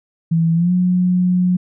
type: tone with pitch glide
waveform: sine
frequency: 164.81 to 180.77 Hz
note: E3 to F#3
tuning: 0 to -40 cents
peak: -12 dBFS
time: 0.31-1.57 s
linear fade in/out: 10 ms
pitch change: +160 cents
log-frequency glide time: 0.54-0.72 s
effects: none

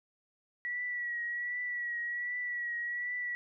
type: tone with vibrato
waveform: sine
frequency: 1934 Hz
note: B6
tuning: 37 cents flat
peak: -33 dBFS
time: 0.65-3.35 s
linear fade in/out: 0 ms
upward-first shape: triangle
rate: 1.3 Hz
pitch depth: 39 cents each way
effects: none

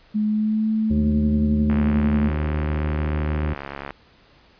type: tone with pitch glide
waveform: sine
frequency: 212.4 to 218.6 Hz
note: G#3 to A3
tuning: +39 to -11 cents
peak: -18 dBFS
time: 0.14-2.3 s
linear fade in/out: 20 ms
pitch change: +50 cents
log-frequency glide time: 0.26-0.7 s
type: harmonic tone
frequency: 76.6 Hz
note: D#2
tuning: 27 cents flat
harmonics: 1 / 2 / 3 / 4 / 5 / 7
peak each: -22 / -28 / -32 / -34 / -36 / -39 dBFS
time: 0.9-3.54 s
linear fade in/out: 10 ms
type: click train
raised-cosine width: 0.5 ms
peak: -16 dBFS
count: 155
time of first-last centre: 1.7-3.906 s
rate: 69.8 Hz
effects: pink hiss -54 dBFS RMS until 4.59 s + resampled to 11025 Hz

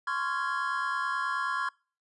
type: chord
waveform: triangle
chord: Db major seventh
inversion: third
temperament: just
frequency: 1039.4 / 1108.7 / 1385.9 / 1663.1 Hz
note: C6 / Db6 / F6 / Ab6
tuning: -12 / 0 / -14 / +2 cents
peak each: -32 dBFS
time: 0.07-1.69 s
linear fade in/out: 5 ms
effects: noise-tail reverb RT60 0.4 s tail -26 dB re dry + resampled to 24000 Hz

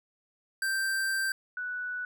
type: tone pair in turn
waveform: square / sine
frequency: 1568 / 1480 Hz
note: G6 / F#6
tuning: 0 / 0 cents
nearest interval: minor second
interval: 100 cents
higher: first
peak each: -28 / -32 dBFS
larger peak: first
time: 0.62-1.32 / 1.57-2.05 s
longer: first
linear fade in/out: 2 ms
effects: none

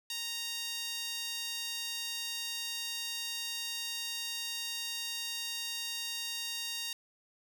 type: tone with high-pass filter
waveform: sawtooth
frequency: 930 Hz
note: A#5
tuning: 4 cents flat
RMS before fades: -38 dBFS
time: 0.1-6.93 s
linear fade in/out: 2 ms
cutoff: 3600 Hz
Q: 1.7
effects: none

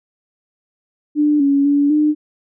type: tone with pitch steps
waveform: sine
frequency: 297.2 / 280 / 286 / 301.6 Hz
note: D4 / C#4 / D4 / D4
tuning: +21 / +18 / -46 / +46 cents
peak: -11 dBFS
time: 1.15-2.15 s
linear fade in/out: 50 ms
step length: 250 ms
effects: none

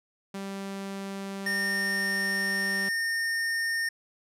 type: tone with pitch glide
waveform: sawtooth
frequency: 196 to 194.42 Hz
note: G3 to G3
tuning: 0 to -14 cents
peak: -30 dBFS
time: 0.34-2.89 s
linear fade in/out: 5 ms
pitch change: -14 cents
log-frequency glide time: 1.45-2.22 s
type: tone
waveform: square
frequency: 1826 Hz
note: A#6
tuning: 36 cents flat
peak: -27 dBFS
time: 1.46-3.89 s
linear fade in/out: 5 ms
effects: low-pass 12000 Hz 12 dB/octave

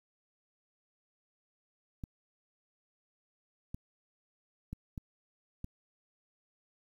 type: clicks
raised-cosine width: 5 ms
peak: -27 dBFS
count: 5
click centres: 2.038 / 3.745 / 4.73 / 4.978 / 5.644 s
effects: 10-bit

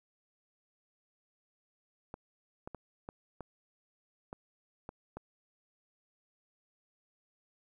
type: clicks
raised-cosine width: 1 ms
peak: -28 dBFS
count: 8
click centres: 2.141 / 2.675 / 2.747 / 3.089 / 3.407 / 4.329 / 4.891 / 5.17 s
effects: 11-bit

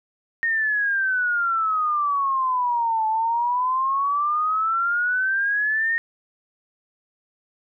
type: exponential two-way sweep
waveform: sine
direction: down then up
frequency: 1855 to 869 to 1855 Hz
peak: -19 dBFS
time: 0.43-5.98 s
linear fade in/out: 0 ms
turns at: 3.07 s
effects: none

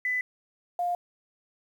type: tone pair in turn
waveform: sine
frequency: 2000 / 705.2 Hz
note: B6 / F5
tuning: +21 / +17 cents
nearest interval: octave + tritone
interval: 1804 cents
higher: first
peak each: -25 dBFS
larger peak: neither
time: 0.05-0.21 / 0.79-0.95 s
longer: neither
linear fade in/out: 2 ms
effects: 9-bit

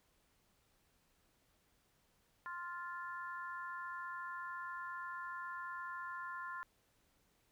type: harmonic tone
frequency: 349.2 Hz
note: F4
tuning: in tune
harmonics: 3 / 4 / 5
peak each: -45 / -47 / -49 dBFS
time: 2.46-6.63 s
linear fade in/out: 0 ms
effects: pink hiss -75 dBFS RMS until 7.51 s

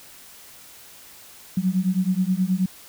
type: beating tone pair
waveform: sine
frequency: 181.2 / 190.6 Hz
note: F#3 / G3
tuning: -36 / -48 cents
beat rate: 9.4 Hz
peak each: -22 dBFS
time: 1.57-2.66 s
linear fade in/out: 5 ms
effects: white hiss -46 dBFS RMS until 2.88 s

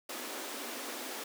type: high-pass noise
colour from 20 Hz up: pink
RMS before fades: -41 dBFS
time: 0.09-1.24 s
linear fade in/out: 5 ms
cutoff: 230 Hz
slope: 96 dB/octave
effects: none

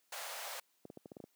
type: high-pass noise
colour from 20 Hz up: pink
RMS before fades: -44 dBFS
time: 0.12-0.6 s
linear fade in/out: 5 ms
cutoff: 520 Hz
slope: 48 dB/octave
type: clicks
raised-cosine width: 2 ms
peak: -33 dBFS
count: 8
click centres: 0.853 / 0.901 / 0.973 / 1.058 / 1.118 / 1.168 / 1.202 / 1.24 s
effects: white hiss -75 dBFS RMS until 1.35 s + high-pass 200 Hz 12 dB/octave

